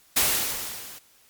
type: noise with level ramp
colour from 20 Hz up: white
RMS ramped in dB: -19 to -43 dBFS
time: 0.16-0.99 s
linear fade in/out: 10 ms
effects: white hiss -58 dBFS RMS until 1.29 s + MP3 96 kbps